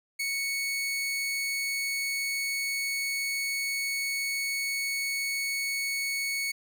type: tone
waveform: sawtooth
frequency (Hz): 2217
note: C#7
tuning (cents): 0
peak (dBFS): -25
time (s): 0.19-6.52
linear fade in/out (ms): 10
effects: none